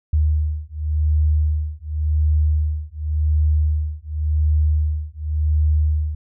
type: beating tone pair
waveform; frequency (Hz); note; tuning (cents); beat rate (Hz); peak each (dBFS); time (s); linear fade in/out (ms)
sine; 75.9 / 76.8; D#2 / D#2; -42 / -22; 0.9; -19; 0.13-6.15; 5
effects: none